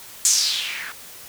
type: noise with low-pass filter sweep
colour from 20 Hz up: violet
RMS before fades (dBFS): -22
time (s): 0.25-0.92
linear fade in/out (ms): 0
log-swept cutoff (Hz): 7400 to 1500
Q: 3.9
effects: white hiss -41 dBFS RMS until 1.28 s